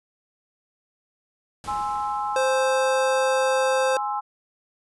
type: noise with exponential decay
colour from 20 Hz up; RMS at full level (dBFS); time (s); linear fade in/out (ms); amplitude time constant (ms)
pink; -39; 1.64-3.58; 1; 420
type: chord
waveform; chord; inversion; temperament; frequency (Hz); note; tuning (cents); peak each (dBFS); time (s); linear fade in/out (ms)
sine; Ab augmented; none; equal; 830.6 / 1046.5 / 1318.5; Ab5 / C6 / E6; 0 / 0 / 0; -26 / -30 / -31; 1.67-4.21; 20
type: tone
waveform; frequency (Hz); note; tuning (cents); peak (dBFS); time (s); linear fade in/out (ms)
square; 523.3; C5; 0; -21; 2.36-3.97; 2
effects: resampled to 24000 Hz